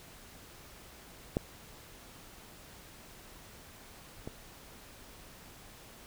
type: clicks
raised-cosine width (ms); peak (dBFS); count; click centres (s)
2; -15 / -26; 2; 1.369 / 4.275
effects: pink hiss -53 dBFS RMS until 6.06 s